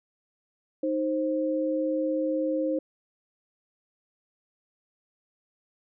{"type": "tone pair together", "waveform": "sine", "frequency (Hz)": [311.1, 527.4], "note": ["D#4", "C5"], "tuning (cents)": [0, 14], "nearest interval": "major sixth", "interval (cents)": 914, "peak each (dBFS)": -27, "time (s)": [0.83, 2.79], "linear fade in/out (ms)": 5, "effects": []}